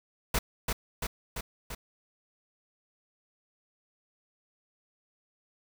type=noise with echo; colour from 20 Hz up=pink; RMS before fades=-27 dBFS; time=0.34-0.39 s; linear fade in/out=5 ms; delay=340 ms; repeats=4; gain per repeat=-3 dB; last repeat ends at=1.75 s; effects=none